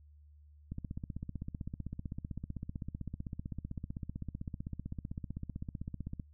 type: click train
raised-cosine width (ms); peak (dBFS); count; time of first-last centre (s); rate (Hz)
5; -27; 87; 0.72-6.198; 15.7
effects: noise-tail reverb RT60 0.1 s tail -25 dB re dry + added 74 Hz sine -56 dBFS peak until 6.33 s